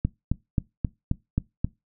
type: click train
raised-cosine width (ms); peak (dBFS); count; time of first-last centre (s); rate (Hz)
5; -10; 7; 0.05-1.646; 3.76
effects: noise-tail reverb RT60 0.2 s tail -21 dB re dry